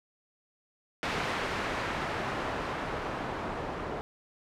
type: noise with low-pass filter sweep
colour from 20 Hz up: white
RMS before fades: -34 dBFS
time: 1.03-4.01 s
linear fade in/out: 0 ms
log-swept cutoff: 2100 to 840 Hz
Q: 0.72
effects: none